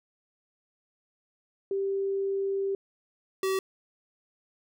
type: tone pair in turn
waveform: sine / square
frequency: 392 / 382.6 Hz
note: G4 / G4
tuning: 0 / -42 cents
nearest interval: unison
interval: 42 cents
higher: first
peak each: -26 dBFS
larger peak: neither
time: 1.71-2.75 / 3.43-3.59 s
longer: first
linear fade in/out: 2 ms
effects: none